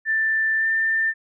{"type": "tone with pitch glide", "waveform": "sine", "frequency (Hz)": [1772, 1790.5], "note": ["A6", "A6"], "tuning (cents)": [12, 30], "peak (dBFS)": -18, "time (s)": [0.05, 1.14], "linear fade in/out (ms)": 50, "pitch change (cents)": 18, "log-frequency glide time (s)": [0.58, 0.66], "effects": []}